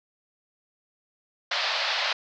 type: band-pass noise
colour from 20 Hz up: white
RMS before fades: -27 dBFS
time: 1.51-2.13 s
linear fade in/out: 5 ms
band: 560 to 4800 Hz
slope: 48 dB/octave
effects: none